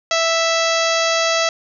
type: harmonic tone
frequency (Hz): 659.3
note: E5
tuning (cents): 0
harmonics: 1 / 2 / 3 / 4 / 5 / 6 / 7 / 8 / 9 / 10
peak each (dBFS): -19 / -22 / -24 / -25 / -26 / -27 / -27 / -28 / -29 / -29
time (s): 0.11-1.49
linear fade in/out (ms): 2
effects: none